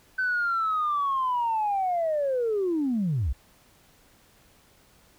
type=linear sweep; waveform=sine; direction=down; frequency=1531 to 51.91 Hz; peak=-22 dBFS; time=0.18-3.33 s; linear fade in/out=10 ms; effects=tanh soft clip ceiling -19 dBFS + pink hiss -59 dBFS RMS until 5.18 s